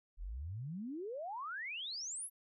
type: exponential sweep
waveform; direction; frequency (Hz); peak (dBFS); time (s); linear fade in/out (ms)
sine; up; 37.58 to 11700; -40; 0.17-2.3; 50
effects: none